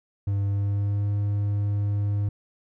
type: tone with pitch glide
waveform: triangle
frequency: 99.9 to 102.12 Hz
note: G2 to G#2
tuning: +33 to -29 cents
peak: -20 dBFS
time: 0.27-2.29 s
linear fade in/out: 5 ms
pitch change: +38 cents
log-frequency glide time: 0.45-1.1 s
effects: none